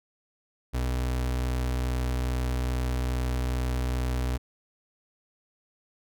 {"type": "tone", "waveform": "35% pulse", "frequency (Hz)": 62.4, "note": "B1", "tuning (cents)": 19, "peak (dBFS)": -24, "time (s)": [0.73, 4.38], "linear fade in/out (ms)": 20, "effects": []}